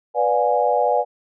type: chord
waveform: sine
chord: B diminished seventh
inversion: none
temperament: equal with one note detuned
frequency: 493.9 / 587.3 / 715.6 / 830.6 Hz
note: B4 / D5 / F5 / Ab5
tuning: 0 / 0 / +42 / 0 cents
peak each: -21 dBFS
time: 0.14-1.05 s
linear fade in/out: 50 ms
effects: none